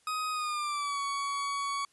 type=tone with pitch glide; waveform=40% pulse; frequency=1255 to 1124.6 Hz; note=D#6 to C#6; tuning=+15 to +25 cents; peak=-30 dBFS; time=0.07-1.85 s; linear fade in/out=2 ms; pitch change=-190 cents; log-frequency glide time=0.31-1 s; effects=white hiss -67 dBFS RMS until 1.92 s + resampled to 24000 Hz